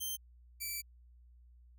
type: tone pair in turn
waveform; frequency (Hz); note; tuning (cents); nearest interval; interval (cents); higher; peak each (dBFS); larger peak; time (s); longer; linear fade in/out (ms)
5% pulse; 3136 / 2322; G7 / D7; 0 / -20; perfect fourth; 520; first; -28; neither; 0-0.17 / 0.6-0.82; second; 20
effects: added 60 Hz sine -57 dBFS peak until 1.78 s